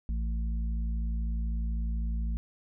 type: harmonic tone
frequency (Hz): 56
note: A1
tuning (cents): +31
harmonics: 1 / 3 / 4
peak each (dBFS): -28 / -42 / -43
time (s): 0.09-2.37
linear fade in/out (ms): 0
effects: none